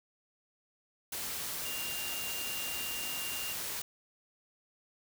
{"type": "tone in noise", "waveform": "sine", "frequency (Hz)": 2794, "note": "F7", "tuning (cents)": 0, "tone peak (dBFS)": -40, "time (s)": [1.65, 3.53], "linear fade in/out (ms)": 5, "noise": "white", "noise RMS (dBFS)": -38, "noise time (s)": [1.12, 3.82], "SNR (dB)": -5, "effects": []}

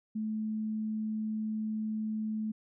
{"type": "tone", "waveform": "sine", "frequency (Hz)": 216.8, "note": "A3", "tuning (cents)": -25, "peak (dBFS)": -31, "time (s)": [0.15, 2.52], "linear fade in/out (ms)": 10, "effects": []}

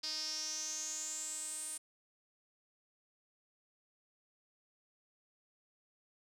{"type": "tone with band-pass filter sweep", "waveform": "sawtooth", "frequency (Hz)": 309.7, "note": "D#4", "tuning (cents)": -8, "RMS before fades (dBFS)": -41, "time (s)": [0.03, 1.78], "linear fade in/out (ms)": 10, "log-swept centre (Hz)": [4900, 9100], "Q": 8.2, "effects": []}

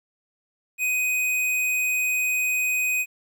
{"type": "tone", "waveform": "square", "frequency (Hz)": 2500, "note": "D#7", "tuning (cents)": 8, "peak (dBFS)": -22, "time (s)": [0.78, 3.06], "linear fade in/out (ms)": 50, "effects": ["10-bit"]}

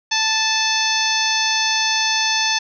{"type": "harmonic tone with a mistuned harmonic", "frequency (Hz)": 880, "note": "A5", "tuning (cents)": 0, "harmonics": [1, 2, 3, 4, 5, 6, 7], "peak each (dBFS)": [-24, -24, -24, -24, -24, -24, -24], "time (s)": [0.11, 2.59], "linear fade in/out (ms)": 10, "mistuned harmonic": 3, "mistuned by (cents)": -16, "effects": []}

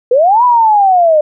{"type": "linear two-way sweep", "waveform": "sine", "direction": "up then down", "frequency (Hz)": [466.2, 1000, 592], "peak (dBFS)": -5, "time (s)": [0.11, 1.21], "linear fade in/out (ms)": 5, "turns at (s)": 0.44, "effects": []}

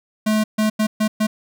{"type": "tone bursts at uneven times", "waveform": "square", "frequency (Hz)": 215.5, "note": "A3", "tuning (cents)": -36, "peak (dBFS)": -16, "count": 5, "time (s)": [[0.26, 0.44], [0.58, 0.7], [0.79, 0.87], [1, 1.08], [1.2, 1.27]], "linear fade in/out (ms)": 10, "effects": []}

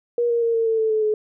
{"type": "tone with pitch steps", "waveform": "sine", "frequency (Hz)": [476.7, 469.3, 462.1, 454.9, 447.9, 440.9, 434.1, 427.4], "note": ["A#4", "A#4", "A#4", "A#4", "A4", "A4", "A4", "G#4"], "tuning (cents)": [39, 12, -15, -42, 31, 4, -23, 50], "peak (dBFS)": -17, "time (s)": [0.18, 1.14], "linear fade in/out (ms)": 2, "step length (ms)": 120, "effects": []}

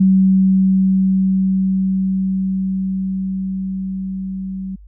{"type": "tone with level ramp", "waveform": "sine", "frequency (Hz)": 190, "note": "F#3", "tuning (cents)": 46, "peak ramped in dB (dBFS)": [-8, -23], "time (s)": [0, 4.76], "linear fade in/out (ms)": 10, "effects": ["added 50 Hz sine -38 dBFS peak until 4.87 s"]}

